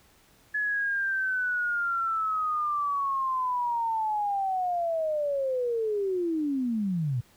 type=linear sweep; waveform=sine; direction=down; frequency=1708 to 114.3 Hz; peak=-25 dBFS; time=0.54-7.21 s; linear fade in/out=10 ms; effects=pink hiss -60 dBFS RMS until 7.36 s